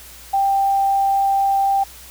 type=tone; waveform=sine; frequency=787 Hz; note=G5; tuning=7 cents sharp; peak=-14 dBFS; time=0.33-1.84 s; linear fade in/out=10 ms; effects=added 60 Hz sine -45 dBFS peak until 2.1 s + white hiss -41 dBFS RMS until 2.1 s